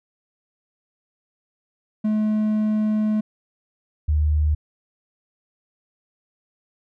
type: tone pair in turn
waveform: triangle / sine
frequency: 214.2 / 75.73 Hz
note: A3 / D#2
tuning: -46 / -46 cents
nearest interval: octave + tritone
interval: 1800 cents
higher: first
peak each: -16 dBFS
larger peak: neither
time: 2.04-3.21 / 4.08-4.55 s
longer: first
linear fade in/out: 10 ms
effects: none